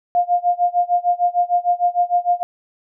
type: tone with tremolo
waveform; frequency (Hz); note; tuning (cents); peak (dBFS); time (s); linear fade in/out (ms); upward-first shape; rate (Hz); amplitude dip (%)
sine; 706; F5; +19; -11; 0.15-2.43; 0; sine; 6.6; 95
effects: none